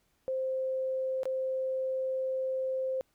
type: tone with dropouts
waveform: sine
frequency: 523.3 Hz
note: C5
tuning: in tune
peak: -29 dBFS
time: 0.28-3.01 s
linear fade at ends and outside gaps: 0 ms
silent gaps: 1.233-1.255 s
effects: pink hiss -73 dBFS RMS until 3.14 s